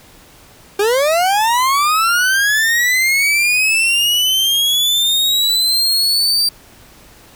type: linear sweep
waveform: 40% pulse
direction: up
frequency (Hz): 392 to 4699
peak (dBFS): -11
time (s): 0.79-6.49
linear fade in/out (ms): 5
effects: pink hiss -44 dBFS RMS until 7.35 s